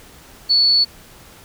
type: tone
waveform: sine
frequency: 4435 Hz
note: C#8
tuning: in tune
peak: -11 dBFS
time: 0.49-0.85 s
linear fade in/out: 20 ms
effects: pink hiss -44 dBFS RMS until 1.44 s